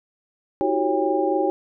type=tone cluster; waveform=sine; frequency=318.5 / 364.8 / 388.7 / 552 / 803 Hz; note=D#4 / F#4 / G4 / C#5 / G5; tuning=+41 / -24 / -15 / -7 / +41 cents; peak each=-25 dBFS; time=0.61-1.5 s; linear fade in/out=0 ms; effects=none